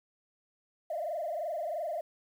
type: tone with frequency modulation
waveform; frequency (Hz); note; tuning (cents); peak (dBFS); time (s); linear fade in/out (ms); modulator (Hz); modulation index
sine; 647; E5; -32; -31; 0.9-2.01; 5; 23; 2.3
effects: tanh soft clip ceiling -27 dBFS + 10-bit